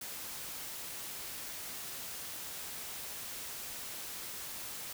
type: noise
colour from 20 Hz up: white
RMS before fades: -43 dBFS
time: 0.01-4.93 s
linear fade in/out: 5 ms
effects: none